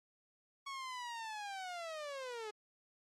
sawtooth linear sweep, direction down, 1114 to 415.3 Hz, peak -38 dBFS, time 0.66-2.51 s, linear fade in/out 10 ms, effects low-pass 7000 Hz 12 dB/octave + MP3 64 kbps

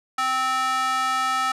square tone with high-pass filter, 260 Hz, C4, 11 cents flat, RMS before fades -23 dBFS, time 0.18-1.52 s, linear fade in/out 5 ms, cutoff 1100 Hz, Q 5.3, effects low-pass 10000 Hz 12 dB/octave

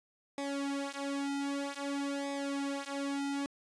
sawtooth tone with flanger, 280 Hz, C#4, 18 cents sharp, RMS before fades -36 dBFS, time 0.38-3.46 s, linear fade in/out 0 ms, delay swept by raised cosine 0.68 to 5.38 ms, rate 0.52 Hz, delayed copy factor -1, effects resampled to 22050 Hz

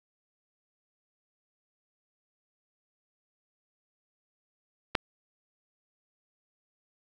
clicks, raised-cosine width 0.3 ms, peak -29 / -7 dBFS, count 2, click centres 4.949 / 4.952 s, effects none

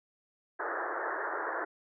white band-pass noise, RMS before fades -35 dBFS, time 0.59-1.65 s, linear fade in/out 10 ms, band 320 to 1800 Hz, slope 96 dB/octave, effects none

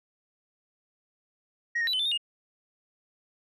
sine tone with pitch steps, 1886 / 1844 / 3950 / 3038 / 3537 / 3681 / 2847 Hz, A#6 / A#6 / B7 / F#7 / A7 / A#7 / F7, +20 / -19 / 0 / +45 / +8 / -23 / +33 cents, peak -23 dBFS, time 1.75-2.177 s, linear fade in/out 10 ms, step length 61 ms, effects tanh soft clip ceiling -23 dBFS

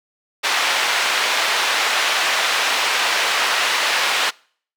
white band-pass noise, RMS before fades -19 dBFS, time 0.43-4.31 s, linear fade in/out 20 ms, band 690 to 3200 Hz, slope 12 dB/octave, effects noise-tail reverb RT60 0.5 s tail -25 dB re dry

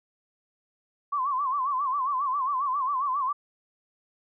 sine tone with vibrato, 1087 Hz, C#6, 34 cents flat, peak -24 dBFS, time 1.12-3.33 s, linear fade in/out 10 ms, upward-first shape sine, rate 7.4 Hz, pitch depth 130 cents each way, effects none

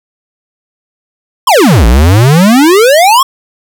square exponential two-way sweep, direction down then up, 1121 to 54 to 1121 Hz, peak -3 dBFS, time 1.47-3.23 s, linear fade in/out 5 ms, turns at 1.86 s, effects none

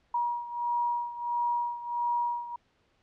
sine beating tone pair, 955 / 956.5 Hz, A#5 / A#5, +42 / +44 cents, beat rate 1.5 Hz, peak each -29 / -33 dBFS, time 0.14-2.56 s, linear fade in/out 5 ms, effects pink hiss -69 dBFS RMS until 3.02 s + low-pass 4000 Hz 12 dB/octave

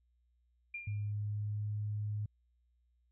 sine tone with exponential decay, 2395 Hz, D7, 33 cents sharp, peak -37 dBFS, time 0.74-1.12 s, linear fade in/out 5 ms, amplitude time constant 82 ms
sine tone with pitch glide, 103.83 to 104.98 Hz, G#2 to G#2, 0 to +19 cents, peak -34 dBFS, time 0.87-2.26 s, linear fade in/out 5 ms, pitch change +19 cents, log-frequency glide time 1.01-1.68 s
effects added 60 Hz sine -70 dBFS peak until 3.11 s

